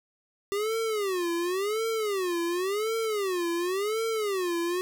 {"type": "tone with vibrato", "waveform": "square", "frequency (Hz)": 392, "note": "G4", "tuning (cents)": 0, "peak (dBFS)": -27, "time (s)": [0.52, 4.81], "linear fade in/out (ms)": 0, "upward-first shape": "sine", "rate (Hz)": 0.92, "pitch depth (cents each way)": 250, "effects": []}